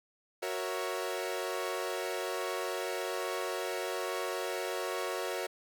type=chord; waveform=sawtooth; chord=F# dominant seventh; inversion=none; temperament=equal; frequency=370 / 466.2 / 554.4 / 659.3 Hz; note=F#4 / A#4 / C#5 / E5; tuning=0 / 0 / 0 / 0 cents; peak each=-34 / -35 / -35 / -37 dBFS; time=0.42-5.47 s; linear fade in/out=10 ms; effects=none